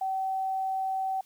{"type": "tone", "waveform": "sine", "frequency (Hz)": 765, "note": "G5", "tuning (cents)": -42, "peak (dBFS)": -27, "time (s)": [0.01, 1.21], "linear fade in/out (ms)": 5, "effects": ["white hiss -62 dBFS RMS until 1.25 s"]}